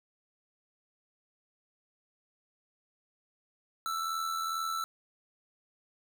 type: tone with amplitude modulation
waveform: square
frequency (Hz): 1326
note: E6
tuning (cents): +10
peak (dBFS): -30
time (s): 3.86-4.84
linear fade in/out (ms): 0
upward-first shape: sine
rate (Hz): 82.3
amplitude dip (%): 50
effects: none